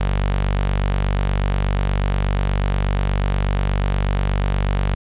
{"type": "tone with notch filter", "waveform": "sawtooth", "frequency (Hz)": 48.31, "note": "G1", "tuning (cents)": -25, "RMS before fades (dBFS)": -19, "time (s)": [0, 4.95], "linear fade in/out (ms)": 10, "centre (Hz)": 310, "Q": 1.4, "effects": ["resampled to 8000 Hz", "9-bit"]}